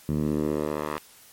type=tone with band-pass filter sweep; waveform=10% pulse; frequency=75.3 Hz; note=D2; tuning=44 cents sharp; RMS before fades=-27 dBFS; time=0.09-0.98 s; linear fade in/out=0 ms; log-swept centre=160 to 1100 Hz; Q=1.2; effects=white hiss -52 dBFS RMS until 1.32 s + MP3 64 kbps